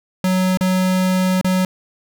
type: tone with dropouts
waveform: square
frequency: 185.4 Hz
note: F#3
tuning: 4 cents sharp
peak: -15 dBFS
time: 0.24-1.65 s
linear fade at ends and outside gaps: 2 ms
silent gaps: 0.573-0.609 / 1.413-1.445 s
effects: none